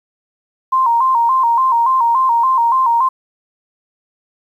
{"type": "tone with vibrato", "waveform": "sine", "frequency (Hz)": 987.8, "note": "B5", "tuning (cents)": 0, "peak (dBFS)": -10, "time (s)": [0.72, 3.09], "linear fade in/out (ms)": 10, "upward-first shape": "square", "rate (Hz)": 3.5, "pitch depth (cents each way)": 100, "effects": ["8-bit"]}